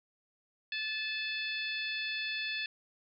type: harmonic tone with a mistuned harmonic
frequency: 870 Hz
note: A5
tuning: 20 cents flat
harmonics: 2 / 3 / 4 / 5 / 6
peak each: -39 / -37 / -40 / -42 / -50 dBFS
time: 0.72-2.66 s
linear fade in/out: 2 ms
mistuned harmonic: 6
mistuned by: -66 cents
effects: none